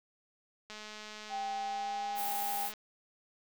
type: click train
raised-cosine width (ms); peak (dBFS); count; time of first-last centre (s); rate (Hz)
0.2; -29; 435; 0.7-2.738; 213
type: tone with pitch glide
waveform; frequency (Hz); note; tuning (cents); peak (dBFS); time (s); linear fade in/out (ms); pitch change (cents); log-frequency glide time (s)
sine; 789 to 807.9; G5 to G#5; +11 to -48; -34; 1.29-2.7; 50; +41; 1.56-2.2
type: noise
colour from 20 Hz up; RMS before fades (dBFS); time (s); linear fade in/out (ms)
violet; -38; 2.15-2.73; 50
effects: none